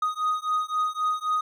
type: beating tone pair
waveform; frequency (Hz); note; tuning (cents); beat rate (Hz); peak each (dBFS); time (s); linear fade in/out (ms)
triangle; 1244.5 / 1248.3; D#6 / D#6; 0 / +5; 3.8; -25; 0.02-1.41; 5
effects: none